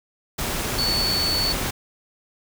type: tone in noise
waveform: sine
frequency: 4454 Hz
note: C#8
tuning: 7 cents sharp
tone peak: -21 dBFS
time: 0.78-1.53 s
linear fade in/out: 10 ms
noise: pink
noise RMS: -26 dBFS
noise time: 0.38-1.71 s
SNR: +2 dB
effects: none